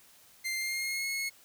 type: tone with pitch glide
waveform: sawtooth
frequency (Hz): 2093 to 2176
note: C7 to C#7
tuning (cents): 0 to -33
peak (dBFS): -28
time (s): 0.44-1.3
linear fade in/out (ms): 20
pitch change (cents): +67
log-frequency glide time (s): 0.54-1.07
effects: white hiss -59 dBFS RMS until 1.44 s